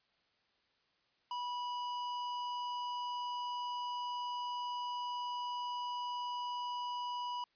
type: tone with tanh clipping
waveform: sine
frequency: 979 Hz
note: B5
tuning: 15 cents flat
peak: -39 dBFS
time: 1.31-7.44 s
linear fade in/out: 2 ms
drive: 18 dB
effects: white hiss -75 dBFS RMS until 7.55 s + resampled to 11025 Hz